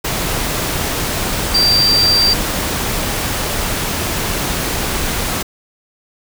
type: tone in noise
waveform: sine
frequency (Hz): 4699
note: D8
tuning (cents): 0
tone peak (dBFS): -10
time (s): 1.54-2.34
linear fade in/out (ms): 10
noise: pink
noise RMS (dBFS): -19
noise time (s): 0.04-5.43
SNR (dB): +6
effects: none